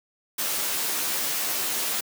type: noise with comb filter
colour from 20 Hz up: white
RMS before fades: -27 dBFS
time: 0.38-2.01 s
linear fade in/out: 10 ms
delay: 13 ms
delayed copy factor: +1
effects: high-pass 200 Hz 12 dB/octave